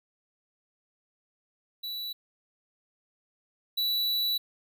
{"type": "tone pair in turn", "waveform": "square", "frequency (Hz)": [3944, 3944], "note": ["B7", "B7"], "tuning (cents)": [-3, -3], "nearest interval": "unison", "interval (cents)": 0, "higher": "neither", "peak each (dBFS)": [-34, -26], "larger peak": "second", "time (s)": [[1.83, 2.13], [3.77, 4.38]], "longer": "second", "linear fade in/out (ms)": 10, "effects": []}